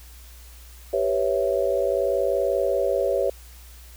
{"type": "chord", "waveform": "sine", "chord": "C# half-diminished seventh", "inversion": "second", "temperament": "equal", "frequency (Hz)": [392, 493.9, 554.4, 659.3], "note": ["G4", "B4", "C#5", "E5"], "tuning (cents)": [0, 0, 0, 0], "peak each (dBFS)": [-26, -26, -23, -28], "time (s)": [0.93, 3.3], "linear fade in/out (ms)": 5, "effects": ["added 60 Hz sine -43 dBFS peak until 3.96 s", "white hiss -50 dBFS RMS until 3.96 s"]}